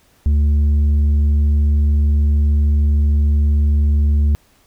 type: tone with tanh clipping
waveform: sine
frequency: 73.42 Hz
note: D2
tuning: in tune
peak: -12 dBFS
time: 0.26-4.35 s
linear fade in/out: 0 ms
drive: 5 dB
effects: pink hiss -55 dBFS RMS until 4.66 s